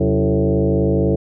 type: tone with frequency modulation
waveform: sine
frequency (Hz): 130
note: C3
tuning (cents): -11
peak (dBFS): -13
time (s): 0-1.16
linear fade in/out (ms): 10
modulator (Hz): 104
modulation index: 3.9
effects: none